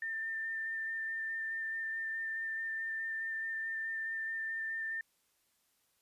sine tone with vibrato, 1795 Hz, A6, 34 cents sharp, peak -35 dBFS, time 0.02-5.01 s, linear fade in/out 2 ms, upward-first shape square, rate 4.7 Hz, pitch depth 9 cents each way, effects white hiss -75 dBFS RMS until 6.01 s + resampled to 32000 Hz

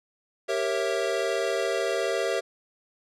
square chord, G diminished seventh, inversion none, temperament equal with one note detuned, 392 / 466.2 / 547.4 / 659.3 Hz, G4 / Bb4 / Db5 / Fb5, 0 / 0 / -22 / 0 cents, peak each -31 dBFS, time 0.48-2.41 s, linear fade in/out 20 ms, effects low-pass 8000 Hz 12 dB/octave

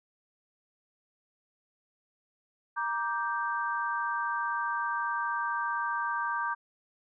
sine chord, G minor, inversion first, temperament just, 940.8 / 1176 / 1568 Hz, Bb5 / D6 / G6, +16 / +2 / 0 cents, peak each -33 dBFS, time 2.76-6.55 s, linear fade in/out 20 ms, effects none

